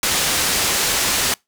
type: low-pass noise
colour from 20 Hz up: white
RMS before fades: -19 dBFS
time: 0.03-1.34 s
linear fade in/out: 2 ms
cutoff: 8800 Hz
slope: 12 dB/octave
effects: noise-tail reverb RT60 0.2 s tail -26 dB re dry